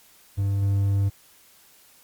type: tone with level steps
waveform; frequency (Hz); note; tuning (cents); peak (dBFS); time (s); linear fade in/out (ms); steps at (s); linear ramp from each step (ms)
triangle; 99.2; G2; +21; -19 / -17; 0.37-1.1; 20; 0.62; 5
effects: white hiss -55 dBFS RMS until 2.03 s + Opus 48 kbps